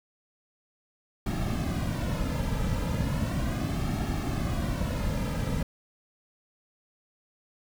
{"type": "noise with flanger", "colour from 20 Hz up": "brown", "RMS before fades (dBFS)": -29, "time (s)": [1.26, 5.63], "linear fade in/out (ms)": 5, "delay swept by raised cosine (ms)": [2, 2.76], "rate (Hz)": 0.36, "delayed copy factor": -0.7, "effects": []}